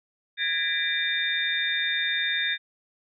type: tone cluster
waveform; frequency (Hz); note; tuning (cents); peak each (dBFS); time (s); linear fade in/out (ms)
sine; 1655 / 1814 / 1987 / 2359 / 3634; G#6 / A#6 / B6 / D7 / A#7; -6 / -48 / +10 / +7 / -45; -29 / -32 / -33 / -33 / -27; 0.37-2.58; 50
effects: none